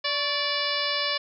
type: harmonic tone with a mistuned harmonic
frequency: 582 Hz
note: D5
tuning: 16 cents flat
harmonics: 1 / 2 / 3 / 4 / 5 / 6 / 7 / 8 / 9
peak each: -33 / -33 / -33 / -33 / -33 / -33 / -33 / -33 / -33 dBFS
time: 0.04-1.18 s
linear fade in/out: 10 ms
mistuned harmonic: 2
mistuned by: -71 cents
effects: none